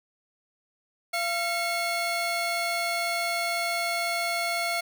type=tone pair together; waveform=30% pulse; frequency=686 / 2180 Hz; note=F5 / C#7; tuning=-31 / -29 cents; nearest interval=octave + minor sixth; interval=2002 cents; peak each=-26 dBFS; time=1.13-4.81 s; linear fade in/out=10 ms; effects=none